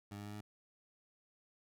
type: tone with pitch steps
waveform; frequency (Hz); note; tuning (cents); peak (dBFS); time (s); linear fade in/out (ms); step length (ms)
20% pulse; 101.7 / 102.7 / 103.72 / 104.74; G#2 / G#2 / G#2 / G#2; -36 / -19 / -2 / +15; -40; 0.11-0.41; 5; 75
effects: none